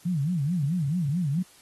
sine tone with vibrato, 158.4 Hz, D#3, 31 cents sharp, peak -23 dBFS, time 0.05-1.43 s, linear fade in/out 10 ms, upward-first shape sine, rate 4.6 Hz, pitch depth 260 cents each way, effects white hiss -55 dBFS RMS until 1.61 s + AAC 32 kbps

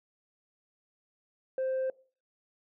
sine tone, 523.3 Hz, C5, in tune, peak -26 dBFS, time 1.58-1.9 s, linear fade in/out 2 ms, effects noise-tail reverb RT60 0.4 s tail -23 dB re dry + tanh soft clip ceiling -27 dBFS

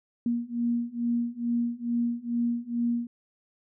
sine beating tone pair, 235.8 / 238.1 Hz, A#3 / A#3, +20 / +37 cents, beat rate 2.3 Hz, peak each -29 / -28 dBFS, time 0.26-3.07 s, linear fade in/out 2 ms, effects none

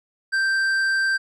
sine tone with tanh clipping, 1568 Hz, G6, in tune, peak -20 dBFS, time 0.32-1.18 s, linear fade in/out 20 ms, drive 9 dB, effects none

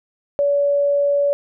sine tone, 570 Hz, C#5, 48 cents sharp, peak -14 dBFS, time 0.39-1.33 s, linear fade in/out 0 ms, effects none

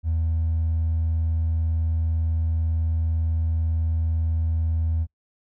triangle tone with hard clipping, 81 Hz, E2, 30 cents flat, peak -20 dBFS, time 0.03-5.07 s, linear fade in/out 50 ms, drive 2 dB, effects noise-tail reverb RT60 0.1 s tail -24 dB re dry

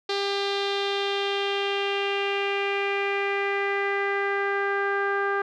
sawtooth tone with low-pass filter sweep, 398.6 Hz, G4, 29 cents sharp, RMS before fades -26 dBFS, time 0.09-5.42 s, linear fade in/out 5 ms, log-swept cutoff 4200 to 1500 Hz, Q 3.8, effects none

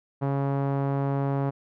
sawtooth tone with low-pass filter, 138.59 Hz, C#3, in tune, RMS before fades -26 dBFS, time 0.21-1.51 s, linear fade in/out 20 ms, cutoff 940 Hz, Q 1.2, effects none

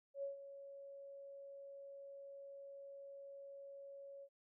sine tone with ADSR envelope, 556 Hz, C#5, 5 cents sharp, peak -39 dBFS, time 0.14-4.29 s, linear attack 90 ms, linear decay 130 ms, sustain -12 dB, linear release 60 ms, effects none

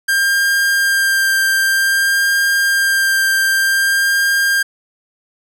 45% pulse tone with vibrato, 1593 Hz, G6, 27 cents sharp, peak -12 dBFS, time 0.08-4.63 s, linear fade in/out 10 ms, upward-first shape sine, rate 0.53 Hz, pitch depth 12 cents each way, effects none

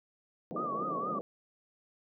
white band-pass noise, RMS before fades -39 dBFS, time 0.51-1.21 s, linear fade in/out 0 ms, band 150 to 640 Hz, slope 48 dB/octave
sine tone with vibrato, 1174.7 Hz, D6, in tune, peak -33 dBFS, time 0.56-1.19 s, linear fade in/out 5 ms, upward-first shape triangle, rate 4.2 Hz, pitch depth 130 cents each way
effects none

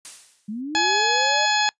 blue noise with exponential decay, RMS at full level -32 dBFS, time 0.05-0.61 s, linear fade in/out 0 ms, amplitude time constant 120 ms
sine linear sweep, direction up, 200 to 622.3 Hz, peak -27 dBFS, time 0.48-1.46 s, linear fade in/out 10 ms
harmonic tone, 844 Hz, G#5, 28 cents sharp, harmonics 1 / 2 / 3 / 4 / 5 / 6 / 8, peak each -22 / -23 / -27 / -26 / -26 / -30 / -30 dBFS, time 0.75-1.69 s, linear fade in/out 0 ms
effects noise-tail reverb RT60 0.1 s tail -24 dB re dry + resampled to 22050 Hz

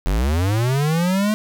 square linear sweep, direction up, 41.2 to 217 Hz, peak -17 dBFS, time 0.06-1.34 s, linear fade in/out 0 ms, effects none

